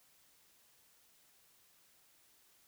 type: silence
effects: white hiss -68 dBFS RMS until 2.67 s